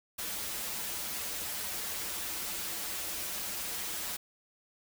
white noise with comb filter, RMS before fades -37 dBFS, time 0.18-4.17 s, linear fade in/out 10 ms, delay 7.6 ms, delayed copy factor -1, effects none

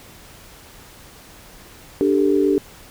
sine chord, D suspended fourth, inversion none, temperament equal, 293.7 / 392 / 440 Hz, D4 / G4 / A4, 0 / 0 / 0 cents, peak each -18 / -17 / -22 dBFS, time 2.01-2.58 s, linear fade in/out 0 ms, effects pink hiss -44 dBFS RMS until 2.9 s

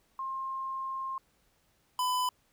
sine / square tone pair in turn, 1063 / 1002.4 Hz, C6 / B5, +27 / +25 cents, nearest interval minor second, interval 102 cents, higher first, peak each -33 / -28 dBFS, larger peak second, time 0.19-1.18 / 1.99-2.29 s, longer first, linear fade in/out 2 ms, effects pink hiss -70 dBFS RMS until 2.52 s

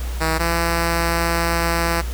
5% pulse tone pair in turn, 160.5 / 168.3 Hz, E3 / E3, -46 / +36 cents, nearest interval minor second, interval 82 cents, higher second, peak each -7 dBFS, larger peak neither, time 0.2-0.39 / 0.39-2.02 s, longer second, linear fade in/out 20 ms, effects added 60 Hz sine -23 dBFS peak until 2.13 s + pink hiss -36 dBFS RMS until 2.13 s

